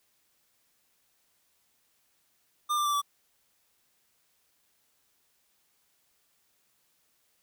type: tone with pitch steps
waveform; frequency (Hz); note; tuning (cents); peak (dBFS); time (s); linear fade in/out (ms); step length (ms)
square; 1200 / 1184.2 / 1168.5 / 1153.1; D6 / D6 / D6 / D6; +37 / +14 / -9 / -32; -26; 2.69-3.018; 20; 82
effects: white hiss -71 dBFS RMS until 7.42 s